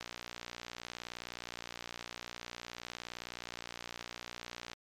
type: click train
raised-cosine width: 0.2 ms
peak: -24 dBFS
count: 282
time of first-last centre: 0.01-4.733 s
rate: 59.5 Hz
effects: MP3 96 kbps